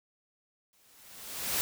white noise with exponential growth, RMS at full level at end -28 dBFS, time 0.73-1.61 s, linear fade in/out 0 ms, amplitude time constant 190 ms, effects none

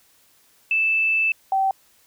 sine tone pair in turn, 2637 / 772.5 Hz, E7 / G5, 0 / -26 cents, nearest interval octave + major sixth, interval 2126 cents, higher first, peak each -17 dBFS, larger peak neither, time 0.71-1.32 / 1.52-1.71 s, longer first, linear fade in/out 2 ms, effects white hiss -58 dBFS RMS until 2.06 s

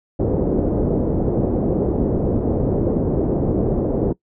white low-pass noise, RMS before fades -19 dBFS, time 0.19-4.13 s, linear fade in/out 10 ms, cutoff 470 Hz, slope 24 dB/octave, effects noise-tail reverb RT60 0.1 s tail -21 dB re dry

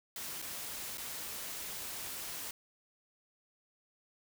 white noise with dropouts, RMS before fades -42 dBFS, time 0.16-2.51 s, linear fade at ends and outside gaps 2 ms, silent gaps 0.418-0.423 / 0.974-0.98 s, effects none

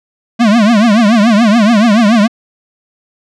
square tone with vibrato, 219.9 Hz, A3, 1 cent flat, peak -6 dBFS, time 0.39-2.28 s, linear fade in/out 20 ms, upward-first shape triangle, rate 7 Hz, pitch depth 200 cents each way, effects low-pass 5000 Hz 12 dB/octave

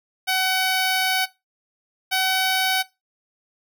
10% pulse tone pair in turn, 753 / 755.8 Hz, F#5 / F#5, +30 / +37 cents, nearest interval unison, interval 7 cents, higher second, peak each -11 / -11 dBFS, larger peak neither, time 0.27-1.26 / 2.11-2.83 s, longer first, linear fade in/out 20 ms, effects noise-tail reverb RT60 0.2 s tail -17 dB re dry

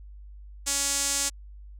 sawtooth tone with band-pass filter, 280 Hz, C#4, 18 cents sharp, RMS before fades -27 dBFS, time 0.66-1.3 s, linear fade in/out 20 ms, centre 7500 Hz, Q 2.4, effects added 50 Hz sine -42 dBFS peak until 1.79 s

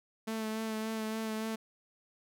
sawtooth tone with vibrato, 220 Hz, A3, in tune, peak -30 dBFS, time 0.27-1.56 s, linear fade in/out 10 ms, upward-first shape sine, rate 3.5 Hz, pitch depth 20 cents each way, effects none

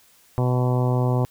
harmonic tone, 125.2 Hz, B2, 24 cents sharp, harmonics 1 / 2 / 3 / 4 / 5 / 6 / 7 / 8 / 9, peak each -19 / -28 / -29 / -30 / -32 / -34 / -34 / -35 / -41 dBFS, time 0.38-1.25 s, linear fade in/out 0 ms, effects white hiss -56 dBFS RMS until 1.3 s

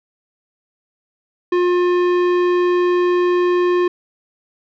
sine tone with tanh clipping, 355.9 Hz, F4, 33 cents sharp, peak -15 dBFS, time 1.52-3.88 s, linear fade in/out 5 ms, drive 15 dB, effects none

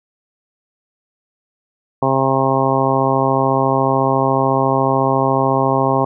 harmonic tone, 134 Hz, C3, 42 cents sharp, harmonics 1 / 2 / 3 / 4 / 5 / 6 / 7 / 8, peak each -21 / -21 / -21 / -21 / -21 / -21 / -21 / -21 dBFS, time 2.02-6.05 s, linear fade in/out 5 ms, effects none

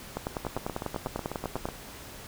two click trains, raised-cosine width 1 ms, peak -16 / -19 dBFS, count 16 / 11, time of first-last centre 0.17-1.655 / 0.45-1.688 s, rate 10.1 / 8.08 Hz, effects pink hiss -45 dBFS RMS until 2.27 s

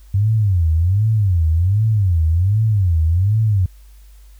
sine tone with vibrato, 94 Hz, F#2, 28 cents sharp, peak -12 dBFS, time 0.14-3.66 s, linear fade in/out 5 ms, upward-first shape sine, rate 1.3 Hz, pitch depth 290 cents each way, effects added 50 Hz sine -40 dBFS peak until 4.39 s + white hiss -56 dBFS RMS until 4.39 s

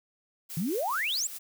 blue noise with tremolo, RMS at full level -39 dBFS, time 0.49-1.39 s, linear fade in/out 20 ms, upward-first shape sine, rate 4.8 Hz, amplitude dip 40%
sine exponential sweep, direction up, 150 to 8030 Hz, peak -27 dBFS, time 0.57-1.27 s, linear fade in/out 2 ms
effects none

